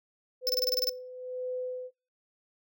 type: tone with tremolo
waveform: sine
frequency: 505 Hz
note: B4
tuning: 39 cents sharp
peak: -31 dBFS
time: 0.41-1.91 s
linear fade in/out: 50 ms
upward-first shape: sine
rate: 1.1 Hz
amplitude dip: 70%
type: tone bursts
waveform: square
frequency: 5274 Hz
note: E8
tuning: in tune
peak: -25 dBFS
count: 9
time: 0.47-0.893 s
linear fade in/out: 0 ms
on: 23 ms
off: 27 ms
effects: noise-tail reverb RT60 0.3 s tail -23 dB re dry